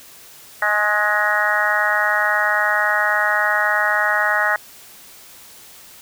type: harmonic tone with a mistuned harmonic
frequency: 209.2 Hz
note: G#3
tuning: 13 cents sharp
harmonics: 3 / 4 / 5 / 6 / 7 / 8 / 9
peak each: -25 / -24 / -28 / -24 / -22 / -23 / -20 dBFS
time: 0.62-4.56 s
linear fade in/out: 2 ms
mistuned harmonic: 5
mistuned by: +33 cents
effects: white hiss -43 dBFS RMS until 6.01 s